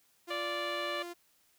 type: tone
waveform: sawtooth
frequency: 347.3 Hz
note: F4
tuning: 10 cents flat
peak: -37 dBFS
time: 0.27-1.14 s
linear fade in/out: 20 ms
type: harmonic tone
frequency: 585 Hz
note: D5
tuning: 7 cents flat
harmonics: 1 / 2 / 3 / 4 / 5 / 6 / 7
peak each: -38 / -39 / -41 / -43 / -43 / -46 / -47 dBFS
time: 0.3-1.03 s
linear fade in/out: 10 ms
effects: white hiss -69 dBFS RMS until 1.58 s